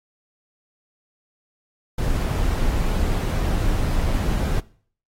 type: noise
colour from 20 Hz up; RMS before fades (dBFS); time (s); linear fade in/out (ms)
brown; -21; 1.98-4.6; 5
effects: noise-tail reverb RT60 0.5 s tail -21 dB re dry + AAC 48 kbps